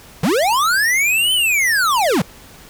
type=linear two-way sweep; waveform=square; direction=up then down; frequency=130.6 to 3091 to 130.6 Hz; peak=-14 dBFS; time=0.23-2.22 s; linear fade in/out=5 ms; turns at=1.33 s; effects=pink hiss -42 dBFS RMS until 2.69 s